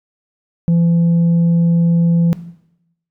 sine tone, 169.2 Hz, E3, 45 cents sharp, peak -7 dBFS, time 0.68-2.33 s, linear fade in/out 0 ms, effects noise-tail reverb RT60 0.8 s tail -17 dB re dry + tanh soft clip ceiling -9 dBFS

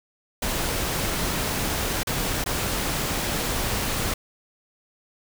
pink noise with dropouts, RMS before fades -26 dBFS, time 0.42-4.14 s, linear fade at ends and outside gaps 5 ms, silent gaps 2.033-2.07 / 2.441-2.46 s, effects none

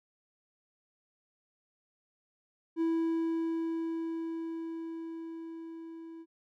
triangle tone with level ramp, 328.6 Hz, E4, 5 cents flat, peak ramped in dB -24 to -42 dBFS, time 2.76-6.26 s, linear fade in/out 50 ms, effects none

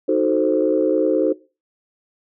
sine chord, D# diminished seventh, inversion none, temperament equal, 311.1 / 370 / 440 / 523.3 Hz, D#4 / F#4 / A4 / C5, 0 / 0 / 0 / 0 cents, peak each -20 dBFS, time 0.08-1.33 s, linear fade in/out 10 ms, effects noise-tail reverb RT60 0.3 s tail -19 dB re dry + tanh soft clip ceiling -5 dBFS

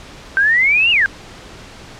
sine exponential two-way sweep, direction up then down, 1543 to 2892 to 1543 Hz, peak -10 dBFS, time 0.37-1.06 s, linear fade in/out 0 ms, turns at 0.91 s, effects pink hiss -37 dBFS RMS until 1.99 s + low-pass 6000 Hz 12 dB/octave

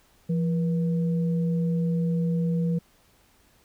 sine tone pair together, 169.77 / 480.7 Hz, F3 / B4, -49 / -47 cents, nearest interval octave + tritone, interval 1802 cents, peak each -22 / -34 dBFS, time 0.29-2.79 s, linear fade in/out 10 ms, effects pink hiss -61 dBFS RMS until 3.64 s

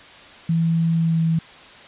sine tone with pitch glide, 165.2 to 163.3 Hz, E3 to E3, +4 to -16 cents, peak -16 dBFS, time 0.49-1.39 s, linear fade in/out 5 ms, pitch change -20 cents, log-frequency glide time 0.94-1.21 s, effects white hiss -43 dBFS RMS until 1.87 s + resampled to 8000 Hz

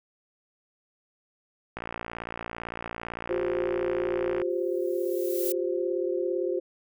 click train, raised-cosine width 0.5 ms, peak -19 dBFS, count 154, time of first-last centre 1.77-4.417 s, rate 57.8 Hz
sine chord, F suspended second, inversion none, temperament equal with one note detuned, 354.3 / 392 / 523.3 Hz, F4 / G4 / C5, +25 / 0 / 0 cents, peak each -28 / -31 / -31 dBFS, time 3.29-6.6 s, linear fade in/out 10 ms
violet noise with exponential growth, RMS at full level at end -30 dBFS, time 4.5-5.52 s, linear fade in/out 1 ms, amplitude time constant 220 ms
effects none

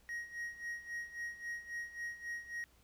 triangle tone with tremolo, 1885 Hz, A#6, 19 cents sharp, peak -36 dBFS, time 0.09-2.64 s, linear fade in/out 0 ms, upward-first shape sine, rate 3.7 Hz, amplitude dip 80%, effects added 60 Hz sine -69 dBFS peak until 2.83 s + pink hiss -69 dBFS RMS until 2.83 s

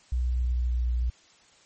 sine tone with pitch glide, 61.74 to 60.23 Hz, B1 to B1, 0 to -43 cents, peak -23 dBFS, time 0.12-1.1 s, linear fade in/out 5 ms, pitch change -43 cents, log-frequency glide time 0.24-0.97 s, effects white hiss -58 dBFS RMS until 1.65 s + MP3 32 kbps

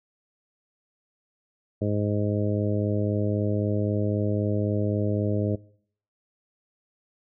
harmonic tone, 103.83 Hz, G#2, in tune, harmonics 1 / 2 / 3 / 4 / 5 / 6, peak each -26 / -29 / -31 / -32 / -33 / -34 dBFS, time 1.81-5.56 s, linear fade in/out 10 ms, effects noise-tail reverb RT60 0.6 s tail -22 dB re dry

